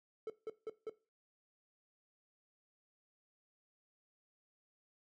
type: tone bursts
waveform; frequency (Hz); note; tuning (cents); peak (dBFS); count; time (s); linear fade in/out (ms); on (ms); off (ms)
triangle; 439.6; A4; -2; -36; 4; 0.27-0.896; 2; 29; 170
effects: noise-tail reverb RT60 0.3 s tail -17 dB re dry